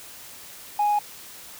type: tone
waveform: sine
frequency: 830 Hz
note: G#5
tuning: 1 cent flat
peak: -17 dBFS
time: 0.79-0.99 s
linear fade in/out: 5 ms
effects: tanh soft clip ceiling -16 dBFS + white hiss -43 dBFS RMS until 1.59 s